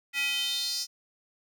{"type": "tone with high-pass filter sweep", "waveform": "square", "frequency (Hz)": 280, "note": "C#4", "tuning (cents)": 18, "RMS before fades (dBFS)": -30, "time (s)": [0.13, 0.87], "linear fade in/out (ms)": 50, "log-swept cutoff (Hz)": [2200, 5400], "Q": 5, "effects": []}